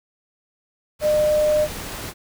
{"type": "tone in noise", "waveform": "sine", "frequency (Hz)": 606, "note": "D#5", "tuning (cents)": -46, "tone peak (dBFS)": -15, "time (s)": [1.01, 1.68], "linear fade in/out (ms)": 50, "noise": "pink", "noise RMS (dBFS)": -32, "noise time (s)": [0.99, 2.14], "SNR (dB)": 14, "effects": []}